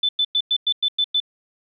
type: tone bursts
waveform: sine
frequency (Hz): 3513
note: A7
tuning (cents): -3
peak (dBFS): -16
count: 8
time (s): 0.03-1.202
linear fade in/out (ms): 5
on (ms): 59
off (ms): 100
effects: none